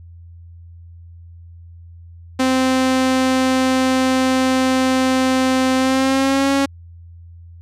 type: tone with pitch glide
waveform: sawtooth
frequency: 260 to 275.5 Hz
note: C4 to C#4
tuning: -11 to -11 cents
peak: -10 dBFS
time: 2.39-6.66 s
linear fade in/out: 10 ms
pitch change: +100 cents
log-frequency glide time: 5.76-6.52 s
effects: added 85 Hz sine -37 dBFS peak until 7.61 s + low-pass 9000 Hz 12 dB/octave